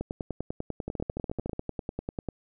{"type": "two click trains", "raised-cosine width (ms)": 2, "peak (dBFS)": [-20, -18], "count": [10, 24], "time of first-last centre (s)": [[0.88, 1.532], [0.01, 2.287]], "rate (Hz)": [13.8, 10.1], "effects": []}